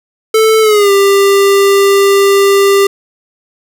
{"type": "tone with pitch glide", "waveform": "square", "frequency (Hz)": [440, 396.6], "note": ["A4", "G4"], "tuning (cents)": [0, 20], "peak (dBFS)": -6, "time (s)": [0.34, 2.87], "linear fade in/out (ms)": 5, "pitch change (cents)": -180, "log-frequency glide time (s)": [0.61, 0.91], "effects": []}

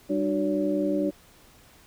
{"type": "tone cluster", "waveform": "sine", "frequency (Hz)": [196.2, 300.4, 371.4, 568], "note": ["G3", "D4", "F#4", "C#5"], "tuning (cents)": [2, 39, 7, 42], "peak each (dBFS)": [-31, -25, -31, -29], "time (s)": [0.09, 1.11], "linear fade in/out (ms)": 20, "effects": ["pink hiss -55 dBFS RMS until 1.86 s"]}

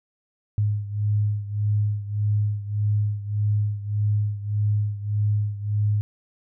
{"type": "beating tone pair", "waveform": "sine", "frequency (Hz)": [103.83, 105.53], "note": ["G#2", "G#2"], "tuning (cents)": [0, 28], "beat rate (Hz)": 1.7, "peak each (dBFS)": [-22, -26], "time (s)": [0.58, 6.01], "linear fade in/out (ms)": 0, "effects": []}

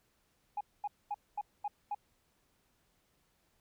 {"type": "tone bursts", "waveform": "sine", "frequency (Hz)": 826, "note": "G#5", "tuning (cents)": -10, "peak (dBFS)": -32, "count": 6, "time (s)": [0.57, 1.948], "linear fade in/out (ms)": 5, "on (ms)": 38, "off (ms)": 230, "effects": ["tanh soft clip ceiling -29 dBFS", "pink hiss -74 dBFS RMS until 3.6 s"]}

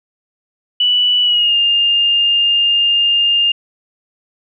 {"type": "tone with pitch glide", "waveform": "sine", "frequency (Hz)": [2960, 2813], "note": ["F#7", "F7"], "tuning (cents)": [0, 12], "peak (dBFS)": -10, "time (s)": [0.8, 3.52], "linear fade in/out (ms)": 5, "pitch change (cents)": -88, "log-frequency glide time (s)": [1.22, 1.56], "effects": []}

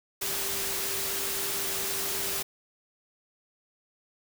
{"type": "tone in noise", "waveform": "sine", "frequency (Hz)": 392, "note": "G4", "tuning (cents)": 0, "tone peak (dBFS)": -41, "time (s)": [0.21, 2.43], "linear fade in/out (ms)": 10, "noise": "white", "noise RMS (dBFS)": -31, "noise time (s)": [0.21, 2.43], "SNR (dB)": -13, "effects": []}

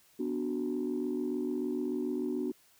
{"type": "chord", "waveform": "sine", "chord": "B minor", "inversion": "none", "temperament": "equal", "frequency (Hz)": [246.9, 293.7, 370], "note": ["B3", "D4", "F#4"], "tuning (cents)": [0, 0, 0], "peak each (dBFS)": -34, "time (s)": [0.19, 2.52], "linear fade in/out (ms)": 10, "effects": ["tanh soft clip ceiling -24 dBFS", "white hiss -64 dBFS RMS until 2.79 s"]}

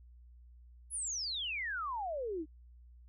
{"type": "exponential sweep", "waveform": "sine", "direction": "down", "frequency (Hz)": [10800, 293.7], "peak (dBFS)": -35, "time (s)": [0.9, 2.46], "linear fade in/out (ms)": 50, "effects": ["added 60 Hz sine -54 dBFS peak until 3.08 s"]}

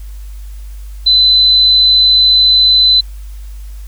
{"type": "tone", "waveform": "sine", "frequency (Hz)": 4023, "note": "B7", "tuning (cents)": 31, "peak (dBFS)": -5, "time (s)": [1.06, 3.01], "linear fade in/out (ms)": 10, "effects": ["added 50 Hz sine -25 dBFS peak until 3.87 s", "white hiss -46 dBFS RMS until 3.87 s"]}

